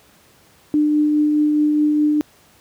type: tone with tremolo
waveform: sine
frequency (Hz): 299.8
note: D4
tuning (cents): +36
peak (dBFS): -12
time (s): 0.74-2.21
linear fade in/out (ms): 0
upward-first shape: triangle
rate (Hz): 4.8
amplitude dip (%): 25
effects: pink hiss -52 dBFS RMS until 2.6 s + high-pass 80 Hz 12 dB/octave